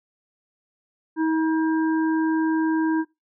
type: harmonic tone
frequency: 319.3 Hz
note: D#4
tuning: 45 cents sharp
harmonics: 1 / 3 / 5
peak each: -19 / -29 / -33 dBFS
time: 1.16-3.05 s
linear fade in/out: 50 ms
effects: noise-tail reverb RT60 0.2 s tail -20 dB re dry